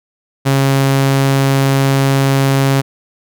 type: tone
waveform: sawtooth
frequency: 136.4 Hz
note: C#3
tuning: 28 cents flat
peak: -6 dBFS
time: 0.45-2.82 s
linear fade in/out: 20 ms
effects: none